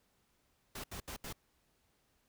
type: noise bursts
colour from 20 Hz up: pink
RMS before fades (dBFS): -44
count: 4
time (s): 0.75-1.328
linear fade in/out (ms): 5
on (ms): 89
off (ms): 74
effects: pink hiss -75 dBFS RMS until 2.28 s